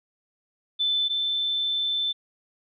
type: tone pair in turn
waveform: sine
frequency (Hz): 3520 / 3534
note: A7 / A7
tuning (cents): 0 / +7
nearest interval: unison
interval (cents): 7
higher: second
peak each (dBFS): -21 / -23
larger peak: first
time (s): 0.79-1.09 / 1.09-2.13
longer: second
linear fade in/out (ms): 20
effects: none